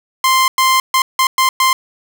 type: tone bursts at uneven times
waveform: sawtooth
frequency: 1046.5 Hz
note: C6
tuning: in tune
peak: -6 dBFS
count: 6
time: 0.24-0.48 / 0.58-0.8 / 0.94-1.02 / 1.19-1.27 / 1.38-1.49 / 1.6-1.73 s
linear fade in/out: 2 ms
effects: none